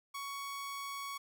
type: tone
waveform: sawtooth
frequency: 1116 Hz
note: C#6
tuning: 11 cents sharp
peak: -36 dBFS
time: 0.14-1.18 s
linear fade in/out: 10 ms
effects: none